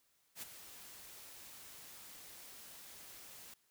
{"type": "noise with ADSR envelope", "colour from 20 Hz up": "white", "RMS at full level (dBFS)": -44, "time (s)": [0.35, 3.54], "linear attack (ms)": 71, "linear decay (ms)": 22, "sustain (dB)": -10, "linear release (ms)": 4, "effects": ["white hiss -75 dBFS RMS until 3.7 s"]}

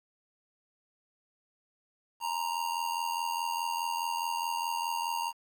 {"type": "tone with amplitude modulation", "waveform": "square", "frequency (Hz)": 932.3, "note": "A#5", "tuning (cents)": 0, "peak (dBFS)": -28, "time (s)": [2.2, 5.33], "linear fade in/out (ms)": 50, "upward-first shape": "sine", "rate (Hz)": 84.8, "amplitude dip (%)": 70, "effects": ["10-bit"]}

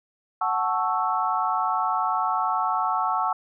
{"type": "chord", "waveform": "sine", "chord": "F# minor seventh", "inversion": "none", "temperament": "equal", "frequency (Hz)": [740, 880, 1108.7, 1318.5], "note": ["F#5", "A5", "C#6", "E6"], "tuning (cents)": [0, 0, 0, 0], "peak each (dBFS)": -27, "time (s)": [0.41, 3.33], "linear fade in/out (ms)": 5, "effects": []}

